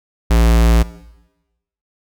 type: tone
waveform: square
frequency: 57.1 Hz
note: A#1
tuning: 35 cents flat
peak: -10 dBFS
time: 0.3-0.83 s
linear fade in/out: 10 ms
effects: noise-tail reverb RT60 1.0 s tail -18 dB re dry